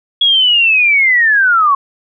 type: linear sweep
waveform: sine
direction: down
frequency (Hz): 3356 to 1080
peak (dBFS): -7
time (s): 0.21-1.75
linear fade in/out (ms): 5
effects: none